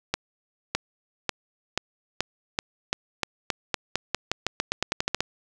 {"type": "accelerating click train", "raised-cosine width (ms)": 0.2, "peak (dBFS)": -6, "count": 22, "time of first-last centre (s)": [0.14, 5.206], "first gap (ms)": 610, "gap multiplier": 0.89, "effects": []}